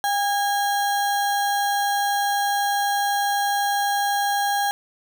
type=tone with sample-and-hold; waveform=sine; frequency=806 Hz; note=G5; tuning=48 cents sharp; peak=-19 dBFS; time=0.04-4.71 s; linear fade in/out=0 ms; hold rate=2450 Hz; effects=none

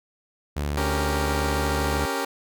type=tone; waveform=sawtooth; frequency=72.8 Hz; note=D2; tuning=15 cents flat; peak=-21 dBFS; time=0.56-2.06 s; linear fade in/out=10 ms
type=chord; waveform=15% pulse; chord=G diminished; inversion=second; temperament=equal; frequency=277.2 / 392 / 466.2 Hz; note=Db4 / G4 / Bb4; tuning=0 / 0 / 0 cents; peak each=-23 dBFS; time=0.77-2.25 s; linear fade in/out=5 ms
effects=none

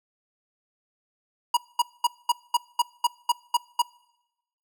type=tone bursts; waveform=square; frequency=960 Hz; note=B5; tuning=49 cents flat; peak=-18 dBFS; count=10; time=1.54-3.82 s; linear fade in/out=5 ms; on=30 ms; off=220 ms; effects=noise-tail reverb RT60 0.9 s tail -24 dB re dry

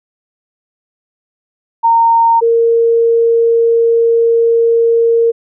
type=tone pair in turn; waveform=sine; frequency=920 / 462 Hz; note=A#5 / A#4; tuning=-23 / -16 cents; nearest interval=octave; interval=1193 cents; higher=first; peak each=-6 / -7 dBFS; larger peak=first; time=1.83-2.41 / 2.41-5.32 s; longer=second; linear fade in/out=20 ms; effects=none

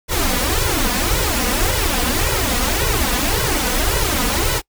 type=noise with flanger; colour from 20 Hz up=pink; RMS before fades=-18 dBFS; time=0.08-4.62 s; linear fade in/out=50 ms; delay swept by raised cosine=2 to 4.1 ms; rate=1.8 Hz; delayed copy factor=+1; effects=noise-tail reverb RT60 0.1 s tail -25 dB re dry

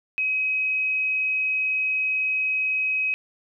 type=tone; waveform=sine; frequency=2538 Hz; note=D#7; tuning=34 cents sharp; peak=-21 dBFS; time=0.18-3.14 s; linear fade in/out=0 ms; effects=none

